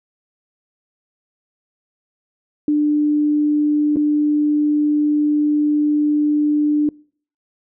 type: tone with dropouts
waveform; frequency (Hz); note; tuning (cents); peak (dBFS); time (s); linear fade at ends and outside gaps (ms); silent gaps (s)
sine; 297.6; D4; +23; -13; 2.68-6.89; 2; 3.96-3.968
effects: noise-tail reverb RT60 0.5 s tail -26 dB re dry